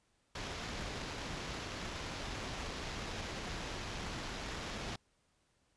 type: noise with sample-and-hold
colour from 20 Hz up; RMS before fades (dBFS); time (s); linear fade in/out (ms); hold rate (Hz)
pink; -42; 0.35-4.96; 5; 8820
effects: pink hiss -75 dBFS RMS until 5.76 s + resampled to 22050 Hz